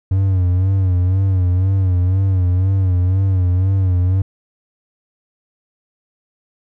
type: tone with vibrato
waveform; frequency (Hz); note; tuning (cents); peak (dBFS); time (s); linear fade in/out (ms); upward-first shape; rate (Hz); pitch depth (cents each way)
triangle; 93.1; F#2; +11; -10; 0.11-4.22; 5; sine; 2; 75
effects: none